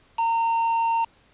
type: tone with quantisation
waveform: triangle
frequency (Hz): 917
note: A#5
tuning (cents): -29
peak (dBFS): -18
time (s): 0.18-1.05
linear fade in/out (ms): 10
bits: 5
effects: pink hiss -58 dBFS RMS until 1.33 s + resampled to 8000 Hz

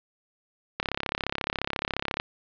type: click train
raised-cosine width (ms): 0.3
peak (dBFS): -11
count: 49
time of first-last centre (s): 0.8-2.199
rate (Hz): 34.3
effects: resampled to 11025 Hz + 7-bit

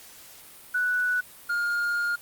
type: tone pair in turn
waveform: sine / triangle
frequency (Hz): 1480 / 1416.4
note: F#6 / F6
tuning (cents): 0 / +24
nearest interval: minor second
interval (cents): 76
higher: first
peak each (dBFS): -22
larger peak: neither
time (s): 0.74-1.21 / 1.49-2.16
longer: second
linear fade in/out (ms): 10
effects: white hiss -48 dBFS RMS until 2.21 s + Opus 48 kbps

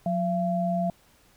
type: tone pair together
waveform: sine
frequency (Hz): 180.23 / 680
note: F#3 / F5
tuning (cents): -45 / -46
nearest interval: octave + major seventh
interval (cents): 2299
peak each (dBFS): -26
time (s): 0.06-0.9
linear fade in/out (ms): 2
effects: pink hiss -60 dBFS RMS until 1.36 s

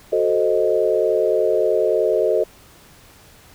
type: chord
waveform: sine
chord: F# diminished seventh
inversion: none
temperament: equal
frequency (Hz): 370 / 440 / 523.3 / 622.3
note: F#4 / A4 / C5 / Eb5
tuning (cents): 0 / 0 / 0 / 0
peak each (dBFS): -22 / -19 / -22 / -20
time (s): 0.12-2.44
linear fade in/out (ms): 10
effects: pink hiss -48 dBFS RMS until 3.54 s

